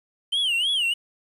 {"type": "tone with vibrato", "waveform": "triangle", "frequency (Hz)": 3033, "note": "F#7", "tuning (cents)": 42, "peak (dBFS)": -19, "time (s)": [0.32, 0.94], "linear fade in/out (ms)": 10, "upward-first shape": "sine", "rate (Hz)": 3.2, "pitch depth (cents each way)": 190, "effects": ["resampled to 32000 Hz", "9-bit"]}